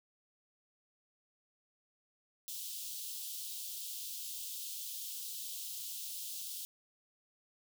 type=high-pass noise; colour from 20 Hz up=white; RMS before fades=-43 dBFS; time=2.48-6.65 s; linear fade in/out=0 ms; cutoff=3000 Hz; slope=48 dB/octave; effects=none